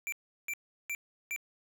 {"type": "tone bursts", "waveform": "square", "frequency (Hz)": 2349, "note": "D7", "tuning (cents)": 0, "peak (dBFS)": -34, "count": 4, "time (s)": [0.07, 1.362], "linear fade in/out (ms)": 0, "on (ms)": 53, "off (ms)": 360, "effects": []}